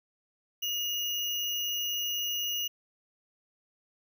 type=tone with sample-and-hold; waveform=sine; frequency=2868 Hz; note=F7; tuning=45 cents sharp; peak=-29 dBFS; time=0.62-2.68 s; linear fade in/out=10 ms; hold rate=8820 Hz; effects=none